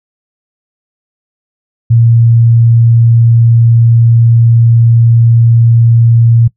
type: tone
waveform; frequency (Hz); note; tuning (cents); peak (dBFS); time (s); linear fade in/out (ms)
sine; 116.2; A#2; -5; -3; 1.9-6.48; 10
effects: noise-tail reverb RT60 0.1 s tail -20 dB re dry